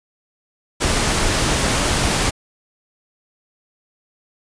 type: noise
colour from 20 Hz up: pink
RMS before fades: -18 dBFS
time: 0.8-2.31 s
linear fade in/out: 20 ms
effects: resampled to 22050 Hz